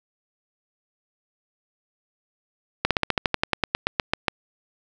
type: slowing click train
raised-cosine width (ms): 0.3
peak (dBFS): -3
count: 16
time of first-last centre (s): 2.85-4.282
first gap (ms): 57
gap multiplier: 1.07
effects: none